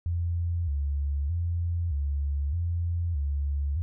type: tone with vibrato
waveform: sine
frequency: 78 Hz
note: D#2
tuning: 5 cents sharp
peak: -25 dBFS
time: 0.06-3.82 s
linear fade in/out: 0 ms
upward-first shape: square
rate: 0.81 Hz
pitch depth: 160 cents each way
effects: none